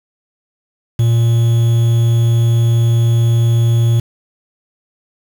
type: tone with quantisation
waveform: triangle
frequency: 116.54 Hz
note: A#2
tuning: in tune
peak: -7 dBFS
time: 0.99-4 s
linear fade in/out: 5 ms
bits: 5
effects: none